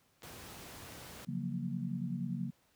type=clicks; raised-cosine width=0.2 ms; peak=-36 dBFS; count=2; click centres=0.222 / 0.922 s
type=noise; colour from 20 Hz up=pink; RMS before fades=-49 dBFS; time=0.23-1.25 s; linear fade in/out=2 ms
type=chord; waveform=sine; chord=Gb major seventh; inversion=second; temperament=equal; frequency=138.59 / 174.61 / 185 / 233.1 Hz; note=Db3 / F3 / Gb3 / Bb3; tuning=0 / 0 / 0 / 0 cents; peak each=-40 dBFS; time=1.27-2.51 s; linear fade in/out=20 ms
effects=pink hiss -71 dBFS RMS until 2.75 s + high-pass 60 Hz 12 dB/octave